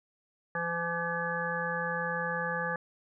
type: harmonic tone with a mistuned harmonic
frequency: 170.1 Hz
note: F3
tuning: 45 cents flat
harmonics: 1 / 3 / 5 / 7 / 9 / 10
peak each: -39 / -36 / -38 / -38 / -40 / -34 dBFS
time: 0.55-2.76 s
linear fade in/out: 2 ms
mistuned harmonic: 7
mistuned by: -22 cents
effects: none